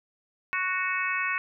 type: harmonic tone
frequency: 370 Hz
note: F#4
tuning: in tune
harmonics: 3 / 4 / 5 / 6 / 7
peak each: -32 / -32 / -32 / -32 / -32 dBFS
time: 0.53-1.38 s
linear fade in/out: 0 ms
effects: none